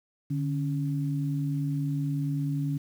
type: tone pair together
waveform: sine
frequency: 146.84 / 277.2 Hz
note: D3 / C#4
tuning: 0 / 0 cents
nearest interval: major seventh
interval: 1100 cents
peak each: -27 / -32 dBFS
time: 0.3-2.78 s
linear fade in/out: 10 ms
effects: 9-bit